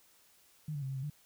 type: tone with pitch steps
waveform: sine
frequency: 152.7 / 143.6 / 133.6 / 134.9 / 131.9 / 148 Hz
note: D#3 / D3 / C3 / C#3 / C3 / D3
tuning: -32 / -39 / +36 / -47 / +14 / +14 cents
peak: -35 dBFS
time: 0.68-1.1 s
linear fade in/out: 5 ms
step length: 70 ms
effects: white hiss -65 dBFS RMS until 1.25 s